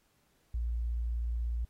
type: tone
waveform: sine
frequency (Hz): 58.27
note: A#1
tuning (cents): 0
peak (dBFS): -30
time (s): 0.54-1.65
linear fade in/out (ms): 5
effects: pink hiss -72 dBFS RMS until 1.69 s + AAC 48 kbps